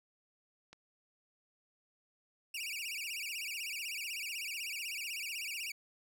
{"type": "click", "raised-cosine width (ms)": 0.2, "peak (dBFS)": -35, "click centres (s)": 0.73}
{"type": "tone with vibrato", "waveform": "sawtooth", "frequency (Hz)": 2542, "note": "D#7", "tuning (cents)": 36, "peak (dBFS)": -35, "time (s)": [2.54, 5.72], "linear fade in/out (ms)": 5, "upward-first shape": "sine", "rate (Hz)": 16, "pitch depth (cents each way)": 210}
{"effects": []}